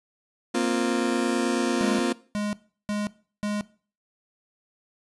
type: chord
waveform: 35% pulse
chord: Bb suspended second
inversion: none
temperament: just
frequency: 233.1 / 262.2 / 349.6 Hz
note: Bb3 / C4 / F4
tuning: 0 / +4 / +2 cents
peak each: -25 dBFS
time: 0.54-2.13 s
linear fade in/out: 10 ms
type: tone bursts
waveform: square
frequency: 207.7 Hz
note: G#3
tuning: in tune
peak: -26 dBFS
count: 4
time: 1.81-3.61 s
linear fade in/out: 0 ms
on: 180 ms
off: 360 ms
effects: noise-tail reverb RT60 0.4 s tail -19 dB re dry + resampled to 24000 Hz